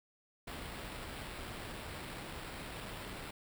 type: noise with sample-and-hold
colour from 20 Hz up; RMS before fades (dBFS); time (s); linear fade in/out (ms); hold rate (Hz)
pink; -45; 0.47-3.31; 5; 6300
effects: none